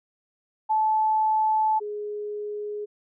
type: tone pair in turn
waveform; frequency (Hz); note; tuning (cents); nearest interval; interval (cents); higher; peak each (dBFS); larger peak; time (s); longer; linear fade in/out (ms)
sine; 869 / 417; A5 / G#4; -22 / +7; octave + minor second; 1271; first; -19 / -29; first; 0.69-1.8 / 1.8-2.86; first; 20
effects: none